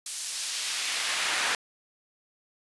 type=noise with high-pass filter sweep; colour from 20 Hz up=brown; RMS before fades=-30 dBFS; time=0.06-1.55 s; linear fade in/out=2 ms; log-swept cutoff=6900 to 1400 Hz; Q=0.81; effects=resampled to 24000 Hz